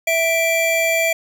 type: tone pair together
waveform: square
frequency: 658.7 / 2349 Hz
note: E5 / D7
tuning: -1 / 0 cents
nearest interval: octave + minor seventh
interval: 2201 cents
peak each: -19 dBFS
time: 0.07-1.13 s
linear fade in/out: 5 ms
effects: none